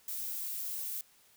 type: noise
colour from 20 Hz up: violet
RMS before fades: -38 dBFS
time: 0.08-1.01 s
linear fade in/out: 2 ms
effects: white hiss -64 dBFS RMS until 1.36 s